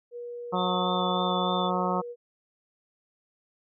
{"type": "tone", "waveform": "sine", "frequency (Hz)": 480.2, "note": "B4", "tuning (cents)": -49, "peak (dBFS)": -35, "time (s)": [0.11, 2.16], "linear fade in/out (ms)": 50}
{"type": "harmonic tone", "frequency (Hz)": 181.9, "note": "F#3", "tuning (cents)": -29, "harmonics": [1, 2, 3, 4, 5, 6, 7], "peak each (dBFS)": [-30, -34, -33, -32, -32, -32, -34], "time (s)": [0.52, 2.02], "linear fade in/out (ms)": 20}
{"type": "tone with vibrato", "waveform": "sine", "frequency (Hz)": 3520, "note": "A7", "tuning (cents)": 0, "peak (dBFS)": -33, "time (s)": [0.55, 1.71], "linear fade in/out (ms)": 50, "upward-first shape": "sine", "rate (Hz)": 3.3, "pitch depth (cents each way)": 17}
{"effects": []}